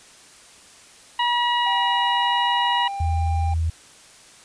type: harmonic tone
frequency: 962 Hz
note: B5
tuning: 46 cents flat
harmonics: 1 / 2 / 3 / 4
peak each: -20 / -27 / -25 / -33 dBFS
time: 1.19-2.88 s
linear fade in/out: 5 ms
type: tone with pitch glide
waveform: triangle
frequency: 784 to 795.4 Hz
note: G5 to G5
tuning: 0 to +25 cents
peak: -25 dBFS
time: 1.66-3.54 s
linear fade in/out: 5 ms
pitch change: +25 cents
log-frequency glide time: 1.81-2.35 s
type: tone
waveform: sine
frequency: 81.5 Hz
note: E2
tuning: 19 cents flat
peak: -19 dBFS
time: 3-3.7 s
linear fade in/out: 5 ms
effects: white hiss -48 dBFS RMS until 4.44 s + resampled to 22050 Hz